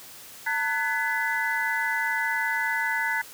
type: tone cluster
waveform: sine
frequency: 902 / 1495 / 1700 / 2005 Hz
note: A5 / F#6 / G#6 / B6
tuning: +43 / +17 / +40 / +26 cents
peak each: -30 / -29 / -29 / -29 dBFS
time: 0.46-3.22 s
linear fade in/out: 10 ms
effects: white hiss -45 dBFS RMS until 3.33 s + high-pass 60 Hz 12 dB/octave

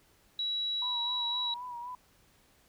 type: tone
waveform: sine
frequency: 3900 Hz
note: B7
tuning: 23 cents flat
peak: -30 dBFS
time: 0.39-1.54 s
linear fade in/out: 2 ms
type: tone with vibrato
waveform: sine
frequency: 973 Hz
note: B5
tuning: 26 cents flat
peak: -38 dBFS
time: 0.82-1.95 s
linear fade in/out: 2 ms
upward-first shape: sine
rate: 3.9 Hz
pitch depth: 50 cents each way
effects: pink hiss -65 dBFS RMS until 2.68 s

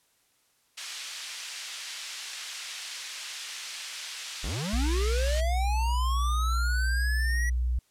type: band-pass noise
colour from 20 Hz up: pink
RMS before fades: -39 dBFS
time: 0.77-5.41 s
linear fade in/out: 10 ms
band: 2500 to 7100 Hz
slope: 12 dB/octave
type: linear sweep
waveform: square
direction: up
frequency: 33.86 to 1946 Hz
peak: -31 dBFS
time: 4.43-7.5 s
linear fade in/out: 10 ms
type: tone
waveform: sine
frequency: 61 Hz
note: B1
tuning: 21 cents flat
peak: -24 dBFS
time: 4.73-7.79 s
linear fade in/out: 5 ms
effects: white hiss -68 dBFS RMS until 7.9 s + low-pass 12000 Hz 12 dB/octave

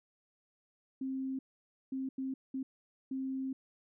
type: tone bursts at uneven times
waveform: sine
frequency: 265 Hz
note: C4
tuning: 22 cents sharp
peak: -34 dBFS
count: 5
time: 1.01-1.39 / 1.92-2.09 / 2.18-2.34 / 2.54-2.63 / 3.11-3.53 s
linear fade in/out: 5 ms
effects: none

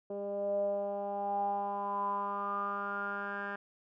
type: tone with low-pass filter sweep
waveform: 10% pulse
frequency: 201.2 Hz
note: G3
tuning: 45 cents sharp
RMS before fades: -35 dBFS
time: 0.1-3.56 s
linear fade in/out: 5 ms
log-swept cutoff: 510 to 1700 Hz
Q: 9.1
effects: none

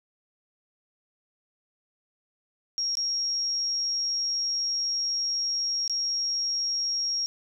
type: tone with dropouts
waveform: sine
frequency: 5588 Hz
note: F8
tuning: in tune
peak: -25 dBFS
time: 2.78-7.26 s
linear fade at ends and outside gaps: 0 ms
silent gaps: 2.953-2.971 / 5.878-5.897 s
effects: none

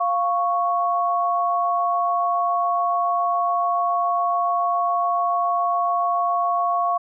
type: tone pair together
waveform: sine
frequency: 698.4 / 1108.7 Hz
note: F5 / C#6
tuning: 0 / 0 cents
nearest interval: minor sixth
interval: 800 cents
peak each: -21 dBFS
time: 0-6.98 s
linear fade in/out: 10 ms
effects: none

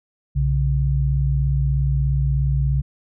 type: tone pair together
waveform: sine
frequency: 61.73 / 138.59 Hz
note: B1 / C#3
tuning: 0 / 0 cents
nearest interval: octave + major second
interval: 1400 cents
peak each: -19 dBFS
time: 0.35-2.82 s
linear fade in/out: 20 ms
effects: none

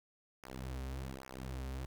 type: tone with flanger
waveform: sawtooth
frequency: 65.41 Hz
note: C2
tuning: in tune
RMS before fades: -43 dBFS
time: 0.43-1.86 s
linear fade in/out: 5 ms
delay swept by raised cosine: 0.24 to 6.14 ms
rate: 1.2 Hz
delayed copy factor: -1
effects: 11-bit

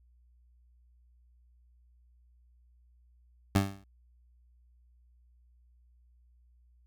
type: tone with exponential decay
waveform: 20% pulse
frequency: 98 Hz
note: G2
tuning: in tune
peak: -15 dBFS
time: 3.55-3.84 s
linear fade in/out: 5 ms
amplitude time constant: 61 ms
effects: added 60 Hz sine -60 dBFS peak until 6.86 s

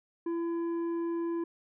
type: tone with tanh clipping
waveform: sine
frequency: 336.9 Hz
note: E4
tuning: 38 cents sharp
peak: -31 dBFS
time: 0.26-1.44 s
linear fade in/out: 5 ms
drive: 7 dB
effects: none

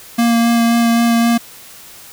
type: tone with vibrato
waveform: square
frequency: 233.1 Hz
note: A#3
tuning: in tune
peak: -11 dBFS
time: 0.18-1.38 s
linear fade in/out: 10 ms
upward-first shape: sine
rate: 3.8 Hz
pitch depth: 11 cents each way
effects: white hiss -38 dBFS RMS until 2.12 s

